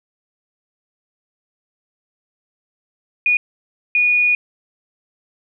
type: tone bursts at uneven times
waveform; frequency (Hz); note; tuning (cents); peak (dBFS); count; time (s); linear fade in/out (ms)
sine; 2455; D#7; -24; -12; 2; 3.26-3.37 / 3.95-4.35; 2
effects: none